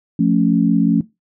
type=chord; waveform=sine; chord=F augmented; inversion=none; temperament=equal; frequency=174.61 / 220 / 277.2 Hz; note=F3 / A3 / C#4; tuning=0 / 0 / 0 cents; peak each=-16 dBFS; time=0.19-1.01 s; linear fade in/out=5 ms; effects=noise-tail reverb RT60 0.2 s tail -19 dB re dry